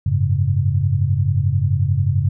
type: chord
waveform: sine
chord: F# suspended second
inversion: none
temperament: equal with one note detuned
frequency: 92.5 / 103.83 / 137.16 Hz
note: F#2 / G#2 / C#3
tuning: 0 / 0 / -18 cents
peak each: -19 dBFS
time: 0.06-2.29 s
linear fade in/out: 5 ms
effects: none